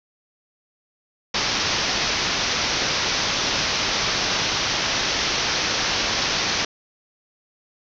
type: low-pass noise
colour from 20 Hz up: white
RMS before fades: -23 dBFS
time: 1.34-6.65 s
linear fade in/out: 5 ms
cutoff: 6100 Hz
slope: 96 dB/octave
effects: none